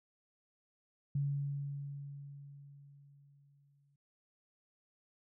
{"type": "tone with exponential decay", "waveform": "sine", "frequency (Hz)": 141.4, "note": "C#3", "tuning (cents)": 35, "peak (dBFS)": -30, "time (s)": [1.15, 3.96], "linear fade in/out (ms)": 5, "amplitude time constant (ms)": 610, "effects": []}